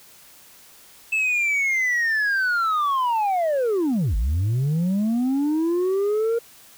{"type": "linear two-way sweep", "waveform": "sine", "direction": "down then up", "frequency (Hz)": [2637, 47.01, 470.3], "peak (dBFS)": -16, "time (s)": [1.12, 6.39], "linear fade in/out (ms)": 10, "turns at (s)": 4.16, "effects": ["tanh soft clip ceiling -18 dBFS", "white hiss -49 dBFS RMS until 6.77 s"]}